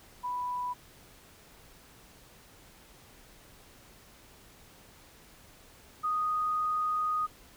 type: tone pair in turn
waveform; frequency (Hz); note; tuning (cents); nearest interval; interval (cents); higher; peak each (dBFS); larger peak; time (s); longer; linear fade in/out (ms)
sine; 988 / 1241.7; B5 / D#6; 0 / -4; major third; 396; second; -31 / -27; second; 0.23-0.74 / 6.03-7.27; second; 20
effects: pink hiss -56 dBFS RMS until 7.56 s